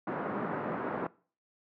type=band-pass noise; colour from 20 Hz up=pink; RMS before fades=-35 dBFS; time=0.07-1.07 s; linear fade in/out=5 ms; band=170 to 1500 Hz; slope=24 dB/octave; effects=noise-tail reverb RT60 0.4 s tail -21 dB re dry